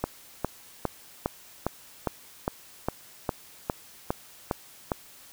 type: click train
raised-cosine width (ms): 1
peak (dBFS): -11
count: 13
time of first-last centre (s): 0.04-4.918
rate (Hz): 2.46
effects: white hiss -51 dBFS RMS until 5.32 s